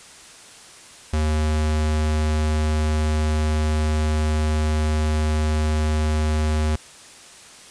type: tone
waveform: square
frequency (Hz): 77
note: D#2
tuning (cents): -17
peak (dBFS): -19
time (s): 1.13-6.76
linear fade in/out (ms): 5
effects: white hiss -44 dBFS RMS until 7.7 s + resampled to 22050 Hz